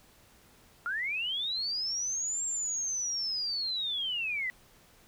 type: linear two-way sweep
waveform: sine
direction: up then down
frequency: 1360 to 7500 to 1944 Hz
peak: -30 dBFS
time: 0.86-4.5 s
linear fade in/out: 0 ms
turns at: 2.44 s
effects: pink hiss -60 dBFS RMS until 5.07 s